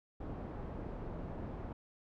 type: low-pass noise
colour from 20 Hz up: pink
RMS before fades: -43 dBFS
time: 0.2-1.73 s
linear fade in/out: 5 ms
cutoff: 750 Hz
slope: 12 dB/octave
effects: none